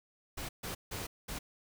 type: noise bursts at uneven times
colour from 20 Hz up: pink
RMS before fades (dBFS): -40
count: 4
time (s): 0.37-0.49 / 0.63-0.75 / 0.91-1.07 / 1.28-1.39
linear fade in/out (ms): 10
effects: none